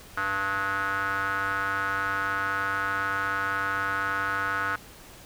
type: tone with band-pass filter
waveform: square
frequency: 98 Hz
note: G2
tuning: in tune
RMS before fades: -28 dBFS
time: 0.17-4.76 s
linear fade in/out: 5 ms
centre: 1400 Hz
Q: 7.6
effects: pink hiss -48 dBFS RMS until 5.25 s